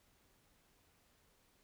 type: silence
effects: pink hiss -72 dBFS RMS until 1.63 s